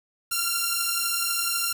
5% pulse beating tone pair, 1373 / 1385 Hz, F6 / F6, -30 / -15 cents, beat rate 12 Hz, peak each -15 dBFS, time 0.31-1.73 s, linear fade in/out 10 ms, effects 7-bit

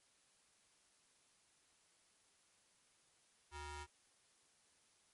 sawtooth ring-modulated tone, 440 Hz, A4, in tune, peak -40 dBFS, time 3.51-3.87 s, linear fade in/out 50 ms, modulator 515 Hz, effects white hiss -73 dBFS RMS until 5.13 s + MP3 48 kbps

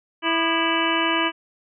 harmonic tone with a mistuned harmonic, 329.6 Hz, E4, in tune, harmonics 1 / 2 / 3 / 4 / 5 / 6 / 7 / 8 / 9, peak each -25 / -30 / -26 / -28 / -27 / -33 / -28 / -31 / -26 dBFS, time 0.22-1.32 s, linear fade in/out 50 ms, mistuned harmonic 4, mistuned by -140 cents, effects none

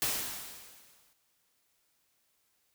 white noise with exponential decay, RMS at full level -29 dBFS, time 0.02-1.13 s, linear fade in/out 0 ms, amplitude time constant 240 ms, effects white hiss -74 dBFS RMS until 2.74 s

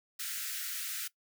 white high-pass noise, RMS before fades -38 dBFS, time 0.19-1.08 s, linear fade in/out 10 ms, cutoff 1300 Hz, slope 96 dB/octave, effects noise-tail reverb RT60 0.1 s tail -19 dB re dry

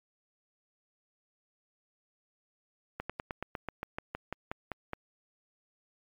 slowing click train, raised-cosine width 0.5 ms, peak -20 dBFS, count 14, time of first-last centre 3-4.934 s, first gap 96 ms, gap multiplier 1.07, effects MP3 96 kbps

